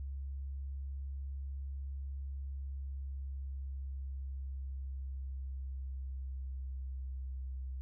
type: tone with pitch glide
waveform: sine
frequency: 68.3 to 65.18 Hz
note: C#2 to C2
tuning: -25 to -6 cents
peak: -38 dBFS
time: 0-7.81 s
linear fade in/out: 0 ms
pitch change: -81 cents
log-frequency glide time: 2.33-7.49 s
effects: none